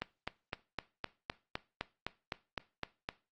click train, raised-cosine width 0.3 ms, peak -19 dBFS, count 13, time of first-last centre 0.02-3.089 s, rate 3.91 Hz, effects noise-tail reverb RT60 0.3 s tail -18 dB re dry + Opus 24 kbps

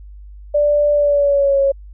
sine tone with pitch glide, 587 to 550.9 Hz, D5 to C#5, -1 to -11 cents, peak -11 dBFS, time 0.54-1.72 s, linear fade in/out 10 ms, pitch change -110 cents, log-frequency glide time 0.93-1.6 s, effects added 50 Hz sine -34 dBFS peak until 1.93 s

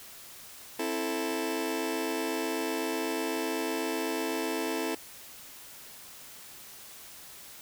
sawtooth chord, A minor, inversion first, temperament just, 264 / 330 / 440 Hz, C4 / E4 / A4, +16 / +2 / 0 cents, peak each -32 / -29 / -30 dBFS, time 0.79-4.95 s, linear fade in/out 5 ms, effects white hiss -48 dBFS RMS until 7.61 s

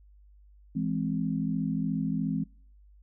sine chord, E augmented, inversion none, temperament equal, 164.81 / 207.7 / 261.6 Hz, E3 / G#3 / B#3, 0 / 0 / 0 cents, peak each -31 dBFS, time 0.75-2.44 s, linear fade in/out 10 ms, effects noise-tail reverb RT60 0.5 s tail -24 dB re dry + added 50 Hz sine -53 dBFS peak until 3.02 s

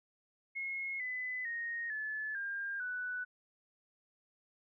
sine tone with pitch steps, 2165 / 2008 / 1863.1 / 1728.3 / 1603.3 / 1487.3 Hz, C#7 / B6 / A#6 / A6 / G6 / F#6, -41 / +28 / -1 / -31 / +39 / +9 cents, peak -36 dBFS, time 0.55-3.25 s, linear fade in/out 20 ms, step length 450 ms, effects none

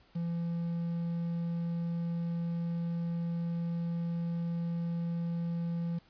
triangle tone with quantisation, 169.4 Hz, E3, 48 cents sharp, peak -29 dBFS, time 0.15-5.99 s, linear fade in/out 10 ms, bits 9, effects pink hiss -64 dBFS RMS until 6.09 s + resampled to 11025 Hz

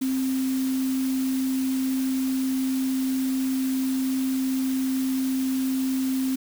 sine tone in noise, 262.5 Hz, C4, 6 cents sharp, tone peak -22 dBFS, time 0.01-6.36 s, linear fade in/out 10 ms, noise white, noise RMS -38 dBFS, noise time 0.01-6.36 s, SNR +13 dB, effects none

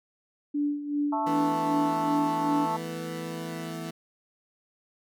sine tone with tremolo, 291.2 Hz, D4, 15 cents flat, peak -23 dBFS, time 0.54-2.66 s, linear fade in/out 10 ms, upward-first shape sine, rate 2.6 Hz, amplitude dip 70%
harmonic tone, 220 Hz, A3, in tune, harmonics 3 / 4 / 5 / 6, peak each -34 / -27 / -35 / -40 dBFS, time 1.12-2.77 s, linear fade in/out 10 ms
20% pulse chord, E suspended fourth, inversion none, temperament equal, 164.81 / 220 / 246.9 Hz, E3 / A3 / B3, 0 / 0 / 0 cents, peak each -30 / -36 / -35 dBFS, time 1.26-3.91 s, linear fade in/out 10 ms
effects none

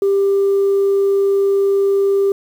sine tone, 395.4 Hz, G4, 15 cents sharp, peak -10 dBFS, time 0.02-2.32 s, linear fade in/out 2 ms, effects tanh soft clip ceiling -9 dBFS + 7-bit

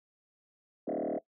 sine tone with frequency modulation, 463.4 Hz, A#4, 10 cents flat, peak -29 dBFS, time 0.87-1.19 s, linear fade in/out 10 ms, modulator 38.8 Hz, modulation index 5.8, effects noise-tail reverb RT60 0.1 s tail -19 dB re dry + tanh soft clip ceiling -27 dBFS

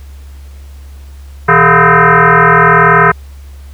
sine tone with frequency modulation, 121.7 Hz, B2, 25 cents flat, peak -3 dBFS, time 1.48-3.12 s, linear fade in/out 10 ms, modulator 284 Hz, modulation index 5.9, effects added 69 Hz sine -28 dBFS peak until 3.73 s + pink hiss -45 dBFS RMS until 3.73 s

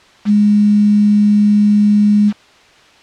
sine tone with quantisation, 207.7 Hz, G#3, in tune, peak -7 dBFS, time 0.25-2.33 s, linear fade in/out 50 ms, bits 5, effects white hiss -45 dBFS RMS until 3.02 s + low-pass 4000 Hz 12 dB/octave

